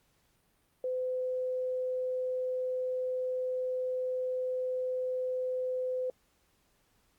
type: tone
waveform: sine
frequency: 509 Hz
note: C5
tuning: 48 cents flat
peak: -30 dBFS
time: 0.84-6.1 s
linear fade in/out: 2 ms
effects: pink hiss -71 dBFS RMS until 7.18 s + Opus 48 kbps